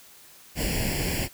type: noise with comb filter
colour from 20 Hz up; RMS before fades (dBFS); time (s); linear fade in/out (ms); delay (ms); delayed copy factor
pink; -27; 0.55-1.29; 50; 0.4; +0.9
effects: white hiss -51 dBFS RMS until 1.33 s